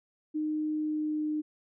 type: tone with pitch glide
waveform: sine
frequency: 306.8 to 304.5 Hz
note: D#4 to D#4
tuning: -24 to -37 cents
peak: -28 dBFS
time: 0.34-1.42 s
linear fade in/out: 20 ms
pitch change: -13 cents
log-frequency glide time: 0.73-1.3 s
effects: none